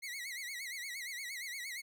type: tone with vibrato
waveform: sawtooth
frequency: 2063 Hz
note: C7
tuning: 25 cents flat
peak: -37 dBFS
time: 0.02-1.82 s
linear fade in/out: 20 ms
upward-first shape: sine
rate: 8.6 Hz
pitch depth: 140 cents each way
effects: none